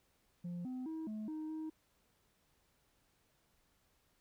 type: tone with pitch steps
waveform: sine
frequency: 174.8 / 255 / 319.6 / 215 / 311.2 / 314.7 Hz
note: F3 / C4 / D#4 / A3 / D#4 / D#4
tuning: +2 / -44 / +47 / -40 / 0 / +20 cents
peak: -37 dBFS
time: 0.44-1.7 s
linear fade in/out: 10 ms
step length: 210 ms
effects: tanh soft clip ceiling -39 dBFS + pink hiss -75 dBFS RMS until 4.2 s